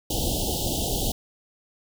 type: band-stop noise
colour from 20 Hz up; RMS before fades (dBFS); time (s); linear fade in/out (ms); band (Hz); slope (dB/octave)
pink; -26; 0.1-1.12; 5; 840 to 2900; 96
effects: none